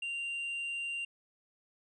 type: tone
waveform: triangle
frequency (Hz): 2776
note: F7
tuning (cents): -11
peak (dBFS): -33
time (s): 0.02-1.05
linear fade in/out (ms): 5
effects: resampled to 24000 Hz